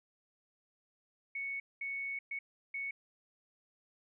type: tone bursts at uneven times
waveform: sine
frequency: 2217 Hz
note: C#7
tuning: in tune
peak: -36 dBFS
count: 4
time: 1.35-1.6 / 1.81-2.19 / 2.31-2.39 / 2.74-2.91 s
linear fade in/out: 5 ms
effects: none